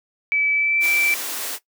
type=tone with pitch glide; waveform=sine; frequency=2300 to 2333 Hz; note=D7 to D7; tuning=-37 to -12 cents; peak=-17 dBFS; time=0.32-1.14 s; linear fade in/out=0 ms; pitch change=+25 cents; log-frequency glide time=0.53-0.79 s
type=high-pass noise; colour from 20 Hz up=white; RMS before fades=-28 dBFS; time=0.8-1.59 s; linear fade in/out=50 ms; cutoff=250 Hz; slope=96 dB/octave
effects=noise-tail reverb RT60 0.1 s tail -17 dB re dry